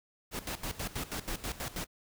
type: noise with tremolo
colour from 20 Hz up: pink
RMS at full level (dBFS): -36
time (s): 0.31-1.87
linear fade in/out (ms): 50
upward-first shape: square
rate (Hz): 6.2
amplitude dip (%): 80
effects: none